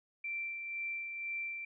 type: tone with tremolo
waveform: sine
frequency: 2349 Hz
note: D7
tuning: in tune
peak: -35 dBFS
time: 0.24-1.65 s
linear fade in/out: 5 ms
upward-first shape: sine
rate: 2 Hz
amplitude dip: 40%
effects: none